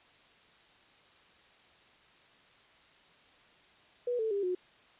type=tone with pitch steps; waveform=sine; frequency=487.8 / 442.2 / 400.8 / 363.3 Hz; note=B4 / A4 / G4 / F#4; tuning=-21 / +9 / +38 / -32 cents; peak=-29 dBFS; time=4.07-4.55 s; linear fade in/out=5 ms; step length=120 ms; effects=white hiss -61 dBFS RMS until 4.99 s + resampled to 8000 Hz